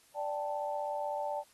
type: chord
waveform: sine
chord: D suspended fourth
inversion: none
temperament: equal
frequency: 587.3 / 784 / 880 Hz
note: D5 / G5 / A5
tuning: 0 / 0 / 0 cents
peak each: -36 / -39 / -37 dBFS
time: 0.14-1.44 s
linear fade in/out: 50 ms
effects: white hiss -64 dBFS RMS until 1.53 s + AAC 32 kbps